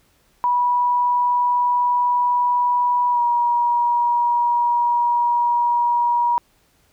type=tone with pitch glide; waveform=sine; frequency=976 to 956.5 Hz; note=B5 to A#5; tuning=-21 to +44 cents; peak=-15 dBFS; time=0.44-6.38 s; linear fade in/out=0 ms; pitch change=-35 cents; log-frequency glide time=3.11-3.2 s; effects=pink hiss -60 dBFS RMS until 6.92 s